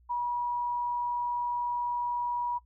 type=tone; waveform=sine; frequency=966 Hz; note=B5; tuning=39 cents flat; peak=-28 dBFS; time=0.09-2.59 s; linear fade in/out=20 ms; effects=noise-tail reverb RT60 0.1 s tail -21 dB re dry + added 60 Hz sine -58 dBFS peak until 2.65 s